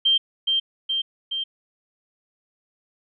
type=tone with echo; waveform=sine; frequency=3149 Hz; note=G7; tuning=7 cents sharp; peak=-15 dBFS; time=0.05-0.18 s; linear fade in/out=10 ms; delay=420 ms; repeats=3; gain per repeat=-3 dB; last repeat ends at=1.44 s; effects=none